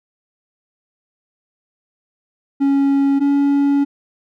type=tone pair in turn; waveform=triangle; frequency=277.2 / 281.9 Hz; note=C#4 / C#4; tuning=0 / +29 cents; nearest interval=unison; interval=29 cents; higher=second; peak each=-10 dBFS; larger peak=neither; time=2.6-3.2 / 3.2-3.85 s; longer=second; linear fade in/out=20 ms; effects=none